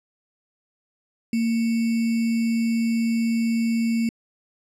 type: tone with sample-and-hold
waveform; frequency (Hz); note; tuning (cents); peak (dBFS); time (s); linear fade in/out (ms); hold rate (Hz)
sine; 229; A#3; -31; -19; 1.33-4.09; 2; 2450
effects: low-pass 10000 Hz 12 dB/octave